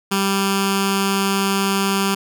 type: tone with notch filter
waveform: 10% pulse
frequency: 196 Hz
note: G3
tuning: in tune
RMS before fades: -19 dBFS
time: 0.11-2.15 s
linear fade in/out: 10 ms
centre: 610 Hz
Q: 0.86
effects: none